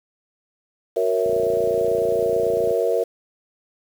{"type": "chord", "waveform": "sine", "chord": "F# dominant seventh", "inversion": "none", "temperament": "equal", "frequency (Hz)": [370, 466.2, 554.4, 659.3], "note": ["F#4", "A#4", "C#5", "E5"], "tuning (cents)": [0, 0, 0, 0], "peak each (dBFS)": [-26, -20, -25, -24], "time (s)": [0.96, 3.04], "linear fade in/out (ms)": 10}
{"type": "click train", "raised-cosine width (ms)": 3, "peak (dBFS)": -21, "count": 43, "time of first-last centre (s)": [1.26, 2.708], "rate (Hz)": 29}
{"effects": ["high-pass 80 Hz 12 dB/octave", "7-bit"]}